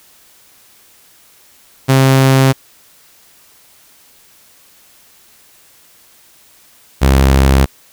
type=tone pair in turn; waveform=sawtooth; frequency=133.4 / 67.2 Hz; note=C3 / C2; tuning=+34 / +47 cents; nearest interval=octave; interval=1187 cents; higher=first; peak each=-3 dBFS; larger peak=neither; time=1.88-2.53 / 7.01-7.66 s; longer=neither; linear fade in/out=20 ms; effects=white hiss -47 dBFS RMS until 7.92 s